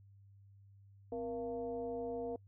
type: tone with frequency modulation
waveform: sine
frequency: 472.1 Hz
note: A#4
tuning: 22 cents sharp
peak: -37 dBFS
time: 1.12-2.36 s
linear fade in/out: 2 ms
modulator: 213 Hz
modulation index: 0.88
effects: noise-tail reverb RT60 0.1 s tail -26 dB re dry + added 99 Hz sine -58 dBFS peak until 2.47 s